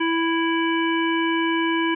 harmonic tone, 330 Hz, E4, 2 cents sharp, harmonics 1 / 3 / 5 / 7 / 9, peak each -21 / -26 / -28 / -29 / -31 dBFS, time 0-1.95 s, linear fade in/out 10 ms, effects none

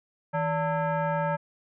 sine tone with frequency modulation, 160.8 Hz, E3, 43 cents flat, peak -24 dBFS, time 0.33-1.37 s, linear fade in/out 20 ms, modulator 738 Hz, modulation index 1.5, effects none

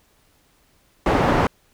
white low-pass noise, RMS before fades -18 dBFS, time 1.06-1.47 s, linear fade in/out 2 ms, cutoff 850 Hz, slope 12 dB/octave, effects pink hiss -60 dBFS RMS until 1.73 s

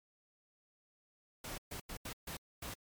pink noise bursts at uneven times, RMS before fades -44 dBFS, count 6, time 1.44-1.58 / 1.71-1.8 / 1.89-1.97 / 2.05-2.13 / 2.27-2.37 / 2.62-2.74 s, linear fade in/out 5 ms, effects MP3 96 kbps

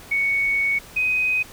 sine tone pair in turn, 2225 / 2509 Hz, C#7 / D#7, +6 / +14 cents, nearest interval major second, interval 208 cents, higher second, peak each -18 dBFS, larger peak neither, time 0.11-0.79 / 0.96-1.43 s, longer first, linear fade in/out 10 ms, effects pink hiss -43 dBFS RMS until 1.52 s

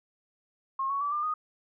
sine tone with pitch steps, 1076 / 1114.6 / 1154.6 / 1196 / 1238.9 Hz, C6 / C#6 / D6 / D6 / D#6, +48 / +9 / -30 / +31 / -8 cents, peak -27 dBFS, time 0.79-1.34 s, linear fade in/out 5 ms, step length 110 ms, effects none

